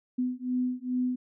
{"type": "beating tone pair", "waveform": "sine", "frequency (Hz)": [250, 252.4], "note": ["B3", "B3"], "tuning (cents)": [21, 38], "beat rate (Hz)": 2.4, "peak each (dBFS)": -30, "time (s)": [0.18, 1.16], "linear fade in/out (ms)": 10, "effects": []}